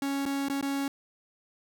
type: tone with dropouts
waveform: 45% pulse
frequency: 277.2 Hz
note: C#4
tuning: in tune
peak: -28 dBFS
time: 0.02-0.88 s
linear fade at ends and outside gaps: 2 ms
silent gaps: 0.255-0.261 / 0.485-0.498 / 0.612-0.626 s
effects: none